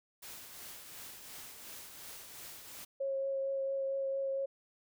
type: noise with tremolo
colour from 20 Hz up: white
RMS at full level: -47 dBFS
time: 0.22-2.85 s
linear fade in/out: 10 ms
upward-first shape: triangle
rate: 2.8 Hz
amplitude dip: 45%
type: tone with vibrato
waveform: sine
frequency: 543 Hz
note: C#5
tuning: 36 cents flat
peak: -32 dBFS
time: 3-4.46 s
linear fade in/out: 10 ms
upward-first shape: triangle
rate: 4.4 Hz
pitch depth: 13 cents each way
effects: none